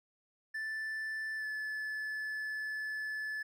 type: tone with pitch glide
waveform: triangle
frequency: 1760 to 1730.8 Hz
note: A6 to A6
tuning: 0 to -29 cents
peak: -34 dBFS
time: 0.54-3.43 s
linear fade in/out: 10 ms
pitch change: -29 cents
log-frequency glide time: 1.37-1.46 s
effects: none